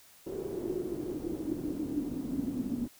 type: noise with band-pass filter sweep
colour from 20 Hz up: brown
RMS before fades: -35 dBFS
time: 0.26-2.88 s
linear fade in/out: 10 ms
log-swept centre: 390 to 250 Hz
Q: 8.3
effects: white hiss -58 dBFS RMS until 2.99 s